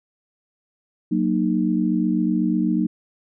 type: chord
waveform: sine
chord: D# minor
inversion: first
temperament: equal with one note detuned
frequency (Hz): 185 / 233.1 / 307.2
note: F#3 / A#3 / D#4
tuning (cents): 0 / 0 / -22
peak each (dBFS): -22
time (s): 1.11-2.87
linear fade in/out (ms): 10
effects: none